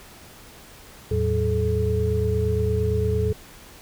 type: tone cluster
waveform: sine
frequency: 80.5 / 109.2 / 186.6 / 429.7 Hz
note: E2 / A2 / F#3 / A4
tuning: -41 / -13 / +15 / -41 cents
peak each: -24 / -24 / -31 / -24 dBFS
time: 1.11-3.33 s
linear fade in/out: 5 ms
effects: pink hiss -46 dBFS RMS until 3.81 s